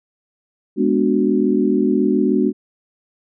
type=chord; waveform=sine; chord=G# half-diminished seventh; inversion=none; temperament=equal; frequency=207.7 / 246.9 / 293.7 / 370 Hz; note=G#3 / B3 / D4 / F#4; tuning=0 / 0 / 0 / 0 cents; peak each=-19 dBFS; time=0.76-2.53 s; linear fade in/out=50 ms; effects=none